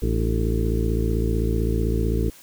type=harmonic tone with a mistuned harmonic; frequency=55.7 Hz; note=A1; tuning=22 cents sharp; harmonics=1 / 2 / 3 / 4 / 5 / 6 / 7 / 8; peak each=-22 / -26 / -31 / -30 / -33 / -31 / -31 / -31 dBFS; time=0.02-2.3 s; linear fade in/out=5 ms; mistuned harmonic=5; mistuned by=+120 cents; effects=white hiss -48 dBFS RMS until 2.42 s